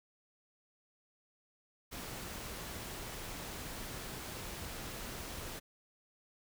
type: noise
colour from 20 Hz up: pink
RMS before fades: -44 dBFS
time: 1.91-5.6 s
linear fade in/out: 20 ms
effects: none